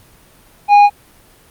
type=tone with tanh clipping; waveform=sine; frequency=820 Hz; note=G#5; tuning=22 cents flat; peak=-5 dBFS; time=0.68-0.9 s; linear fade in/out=50 ms; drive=6 dB; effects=pink hiss -47 dBFS RMS until 1.5 s + Opus 32 kbps

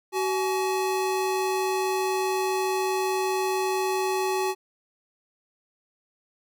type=tone pair together; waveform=square; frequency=377.3 / 847 Hz; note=F#4 / G#5; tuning=+34 / +34 cents; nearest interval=octave + major second; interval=1400 cents; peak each=-26 / -29 dBFS; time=0.12-4.55 s; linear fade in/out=50 ms; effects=none

